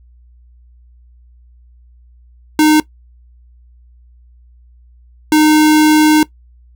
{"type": "tone bursts at uneven times", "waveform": "square", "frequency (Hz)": 307, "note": "D#4", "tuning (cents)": -23, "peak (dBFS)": -7, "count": 2, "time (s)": [[2.59, 2.8], [5.32, 6.23]], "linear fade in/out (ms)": 2, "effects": ["noise-tail reverb RT60 0.1 s tail -19 dB re dry", "added 60 Hz sine -42 dBFS peak until 6.75 s"]}